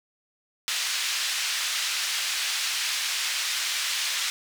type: band-pass noise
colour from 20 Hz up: white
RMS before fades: -28 dBFS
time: 0.68-4.3 s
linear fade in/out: 0 ms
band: 1800 to 5100 Hz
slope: 12 dB/octave
effects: none